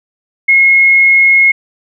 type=tone; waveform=sine; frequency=2163 Hz; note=C#7; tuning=43 cents flat; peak=-4 dBFS; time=0.48-1.52 s; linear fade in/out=10 ms; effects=none